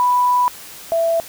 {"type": "tone pair in turn", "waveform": "sine", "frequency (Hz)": [987.8, 664.5], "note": ["B5", "E5"], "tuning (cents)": [0, 14], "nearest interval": "perfect fifth", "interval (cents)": 686, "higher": "first", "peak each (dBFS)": [-12, -14], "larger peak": "first", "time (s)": [[0, 0.48], [0.92, 1.2]], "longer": "first", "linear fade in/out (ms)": 0, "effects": ["white hiss -37 dBFS RMS until 1.28 s"]}